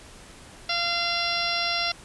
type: harmonic tone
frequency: 689 Hz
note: F5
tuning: 24 cents flat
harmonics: 1 / 2 / 3 / 4 / 5 / 6 / 7 / 8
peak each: -32 / -32 / -32 / -32 / -32 / -32 / -32 / -32 dBFS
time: 0.69-1.92 s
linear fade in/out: 5 ms
effects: pink hiss -47 dBFS RMS until 2.04 s + resampled to 24000 Hz